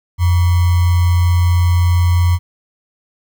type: tone with sample-and-hold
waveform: sine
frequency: 87.7 Hz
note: F2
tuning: 8 cents sharp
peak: -9 dBFS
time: 0.18-2.39 s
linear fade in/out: 50 ms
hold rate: 1050 Hz
effects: none

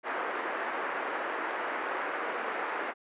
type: band-pass noise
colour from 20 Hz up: white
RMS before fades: -34 dBFS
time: 0.03-2.94 s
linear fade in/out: 50 ms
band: 320 to 1800 Hz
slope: 24 dB/octave
effects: resampled to 8000 Hz

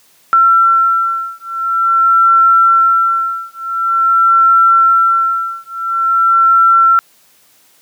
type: beating tone pair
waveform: sine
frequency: 1351 / 1351.47 Hz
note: E6 / E6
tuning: +42 / +43 cents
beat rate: 0.47 Hz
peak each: -11 dBFS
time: 0.33-6.99 s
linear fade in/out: 0 ms
effects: white hiss -50 dBFS RMS until 7.81 s + high-pass 100 Hz 12 dB/octave

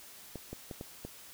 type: clicks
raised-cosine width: 2 ms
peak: -27 dBFS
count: 5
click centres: 0.357 / 0.53 / 0.712 / 0.811 / 1.05 s
effects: white hiss -52 dBFS RMS until 1.33 s

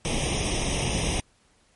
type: noise with comb filter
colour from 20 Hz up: pink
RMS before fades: -26 dBFS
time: 0.05-1.2 s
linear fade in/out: 0 ms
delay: 0.34 ms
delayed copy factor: +0.85
effects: pink hiss -63 dBFS RMS until 1.75 s + MP3 48 kbps

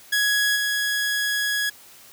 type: tone with level steps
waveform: sawtooth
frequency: 1670 Hz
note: G#6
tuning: 9 cents sharp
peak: -15 / -18 dBFS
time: 0.12-1.7 s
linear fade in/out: 10 ms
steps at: 0.55 s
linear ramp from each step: 20 ms
effects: white hiss -48 dBFS RMS until 2.12 s + high-pass 60 Hz 12 dB/octave

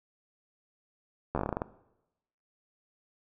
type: slowing click train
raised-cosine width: 1 ms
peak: -16 dBFS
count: 11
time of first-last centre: 1.35-1.619 s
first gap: 12 ms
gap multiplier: 1.17
effects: noise-tail reverb RT60 0.9 s tail -18 dB re dry

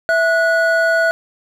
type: tone pair together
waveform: triangle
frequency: 659.3 / 1463.9 Hz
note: E5 / F#6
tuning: 0 / -19 cents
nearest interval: octave + major second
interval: 1381 cents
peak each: -13 dBFS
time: 0.09-1.11 s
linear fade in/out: 0 ms
effects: 8-bit

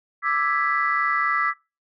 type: chord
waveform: sine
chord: E dominant seventh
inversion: third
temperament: equal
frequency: 1174.7 / 1318.5 / 1661.2 / 1975.5 Hz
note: D6 / E6 / G#6 / B6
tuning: 0 / 0 / 0 / 0 cents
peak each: -24 / -24 / -28 / -24 dBFS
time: 0.22-1.54 s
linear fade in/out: 50 ms
effects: noise-tail reverb RT60 0.3 s tail -26 dB re dry + tanh soft clip ceiling -9 dBFS

